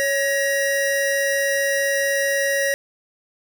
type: tone pair together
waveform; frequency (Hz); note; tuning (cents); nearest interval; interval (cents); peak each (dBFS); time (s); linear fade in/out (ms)
square; 556 / 1899.5; C#5 / A#6; +5 / +32; octave + major sixth; 2127; -22 / -22; 0-2.74; 0
effects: none